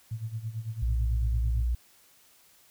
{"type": "tone with tremolo", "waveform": "sine", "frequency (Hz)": 111.7, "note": "A2", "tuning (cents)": 27, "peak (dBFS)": -29, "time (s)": [0.11, 1.63], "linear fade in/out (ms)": 5, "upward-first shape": "sine", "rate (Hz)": 9, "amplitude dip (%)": 80}
{"type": "tone", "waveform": "sine", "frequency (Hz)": 59.2, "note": "A#1", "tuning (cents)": 27, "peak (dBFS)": -24, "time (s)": [0.82, 1.75], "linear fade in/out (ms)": 5}
{"effects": ["white hiss -60 dBFS RMS until 2.7 s"]}